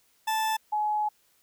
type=tone pair in turn; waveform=40% pulse / sine; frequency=878 / 845.6 Hz; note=A5 / G#5; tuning=-4 / +31 cents; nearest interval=minor second; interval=65 cents; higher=first; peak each=-24 dBFS; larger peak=neither; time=0.27-0.57 / 0.72-1.09 s; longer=second; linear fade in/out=10 ms; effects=white hiss -66 dBFS RMS until 1.42 s